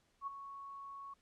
sine tone with ADSR envelope, 1108.7 Hz, C#6, in tune, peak -36 dBFS, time 0.21-1.14 s, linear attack 61 ms, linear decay 13 ms, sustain -10 dB, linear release 8 ms, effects pink hiss -75 dBFS RMS until 1.21 s + low-pass 9000 Hz 12 dB/octave

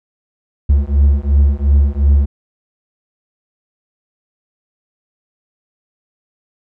triangle beating tone pair, 69.3 / 72.1 Hz, C#2 / D2, 0 / -31 cents, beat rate 2.8 Hz, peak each -10 dBFS, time 0.69-2.26 s, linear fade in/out 10 ms, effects none

